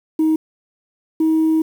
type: tone pair in turn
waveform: sine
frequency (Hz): 315.2 / 318.1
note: D#4 / D#4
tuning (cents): +23 / +38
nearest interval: unison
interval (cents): 15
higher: second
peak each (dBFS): -11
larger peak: neither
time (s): 0.19-0.36 / 1.2-1.62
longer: second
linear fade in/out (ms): 5
effects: tanh soft clip ceiling -10 dBFS + 7-bit